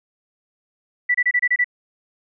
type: tone bursts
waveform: sine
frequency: 1966 Hz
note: B6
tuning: 8 cents flat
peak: -14 dBFS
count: 7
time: 1.09-1.644 s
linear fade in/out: 10 ms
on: 56 ms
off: 27 ms
effects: none